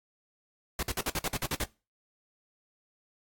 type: noise bursts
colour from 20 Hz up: pink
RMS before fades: -31 dBFS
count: 10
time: 0.79-1.639 s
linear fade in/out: 2 ms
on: 39 ms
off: 51 ms
effects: noise-tail reverb RT60 0.3 s tail -21 dB re dry + AAC 64 kbps